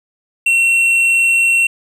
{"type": "tone with tanh clipping", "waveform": "sine", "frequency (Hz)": 2721, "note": "F7", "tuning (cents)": -46, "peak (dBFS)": -11, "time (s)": [0.46, 1.67], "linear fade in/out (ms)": 5, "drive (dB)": 7, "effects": []}